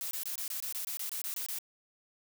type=noise bursts; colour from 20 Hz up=blue; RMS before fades=-37 dBFS; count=13; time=0.01-1.586 s; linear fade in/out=0 ms; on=100 ms; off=23 ms; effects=none